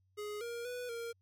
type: tone with pitch steps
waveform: square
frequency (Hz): 417.5 / 470.9 / 492.7 / 465.6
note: G#4 / A#4 / B4 / A#4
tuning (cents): +9 / +18 / -4 / -2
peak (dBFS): -40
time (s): 0.17-1.13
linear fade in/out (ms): 20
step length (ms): 240
effects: added 94 Hz sine -70 dBFS peak until 1.21 s